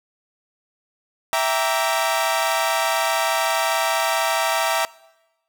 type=chord; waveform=sawtooth; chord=E half-diminished seventh; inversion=none; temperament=equal with one note detuned; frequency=659.3 / 784 / 932.3 / 1159.8 Hz; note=E5 / G5 / Bb5 / D6; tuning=0 / 0 / 0 / -22 cents; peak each=-18 / -22 / -20 / -24 dBFS; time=1.33-4.85 s; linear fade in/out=0 ms; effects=noise-tail reverb RT60 1.0 s tail -22 dB re dry